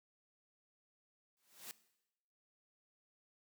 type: noise with exponential growth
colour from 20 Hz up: white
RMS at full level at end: -45 dBFS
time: 1.37-1.71 s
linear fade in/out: 0 ms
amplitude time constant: 72 ms
effects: noise-tail reverb RT60 0.9 s tail -18 dB re dry + high-pass 150 Hz 12 dB/octave